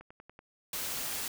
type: click train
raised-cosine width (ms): 0.5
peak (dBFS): -35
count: 5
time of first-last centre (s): 0.01-0.391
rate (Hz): 10.5
type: noise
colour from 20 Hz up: white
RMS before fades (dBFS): -36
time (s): 0.73-1.28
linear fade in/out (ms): 2
effects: none